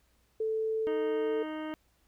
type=tone with pitch glide; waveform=sine; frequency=440 to 443.3 Hz; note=A4 to A4; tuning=0 to +13 cents; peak=-28 dBFS; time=0.4-1.43 s; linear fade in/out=5 ms; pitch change=+13 cents; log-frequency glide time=0.51-1.31 s
type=harmonic tone; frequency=310.4 Hz; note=D#4; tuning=4 cents flat; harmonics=1 / 2 / 3 / 4 / 5 / 6 / 7 / 9 / 10; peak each=-36 / -42 / -46 / -48 / -50 / -52 / -53 / -55 / -56 dBFS; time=0.87-1.74 s; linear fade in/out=0 ms
effects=added 60 Hz sine -70 dBFS peak until 2.07 s + pink hiss -71 dBFS RMS until 2.07 s